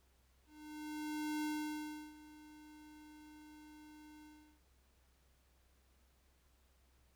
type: tone with ADSR envelope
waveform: square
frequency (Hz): 303.2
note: D#4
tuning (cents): -45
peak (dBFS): -37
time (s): 0.46-4.61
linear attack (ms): 970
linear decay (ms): 700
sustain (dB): -19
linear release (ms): 370
effects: added 64 Hz sine -70 dBFS peak until 7.15 s + pink hiss -75 dBFS RMS until 7.15 s